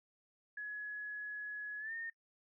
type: tone with pitch glide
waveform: sine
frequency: 1688 to 1830.2 Hz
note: G#6 to A#6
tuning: +28 to -32 cents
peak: -40 dBFS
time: 0.57-2.1 s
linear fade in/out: 5 ms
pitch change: +140 cents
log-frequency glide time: 1.79-1.94 s
effects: noise-tail reverb RT60 0.1 s tail -21 dB re dry